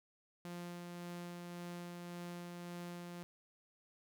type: tone with tremolo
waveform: sawtooth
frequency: 174.61 Hz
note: F3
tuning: in tune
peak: -40 dBFS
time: 0.45-3.23 s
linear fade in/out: 0 ms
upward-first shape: sine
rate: 1.8 Hz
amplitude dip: 25%
effects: none